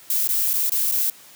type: noise with dropouts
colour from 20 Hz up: violet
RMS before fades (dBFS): -21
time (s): 0.1-1.1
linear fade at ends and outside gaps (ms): 2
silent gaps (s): 0.275-0.289 / 0.533-0.537 / 0.696-0.719 / 0.914-0.92
effects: white hiss -47 dBFS RMS until 1.35 s + high-pass 100 Hz 12 dB/octave